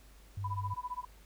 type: tone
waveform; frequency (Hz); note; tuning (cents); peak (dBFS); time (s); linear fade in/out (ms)
sine; 99.4; G2; +25; -35; 0.37-0.74; 5
type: tone with tremolo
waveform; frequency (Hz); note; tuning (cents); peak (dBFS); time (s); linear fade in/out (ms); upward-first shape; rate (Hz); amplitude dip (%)
sine; 993; B5; +9; -33; 0.44-1.05; 5; sine; 15; 100
effects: added 50 Hz sine -55 dBFS peak until 1.25 s + pink hiss -62 dBFS RMS until 1.25 s